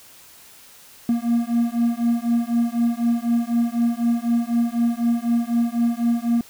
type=beating tone pair; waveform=triangle; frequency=233.1 / 237.1 Hz; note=A#3 / A#3; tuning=0 / +30 cents; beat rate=4 Hz; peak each=-19 dBFS; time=1.09-6.41 s; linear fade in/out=2 ms; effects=white hiss -47 dBFS RMS until 6.49 s